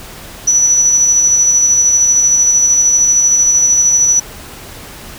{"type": "tone with tremolo", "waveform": "sine", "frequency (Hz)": 5920, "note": "F#8", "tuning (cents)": 0, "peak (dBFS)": -6, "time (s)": [0.47, 4.2], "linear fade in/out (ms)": 10, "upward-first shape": "square", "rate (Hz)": 13, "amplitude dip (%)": 25, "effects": ["pink hiss -32 dBFS RMS until 5.18 s"]}